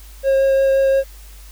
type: tone with vibrato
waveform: triangle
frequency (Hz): 540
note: C#5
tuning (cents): -45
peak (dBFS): -10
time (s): 0.23-1.04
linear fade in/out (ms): 50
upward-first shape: triangle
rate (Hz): 5.7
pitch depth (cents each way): 10
effects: added 50 Hz sine -37 dBFS peak until 1.51 s + white hiss -46 dBFS RMS until 1.51 s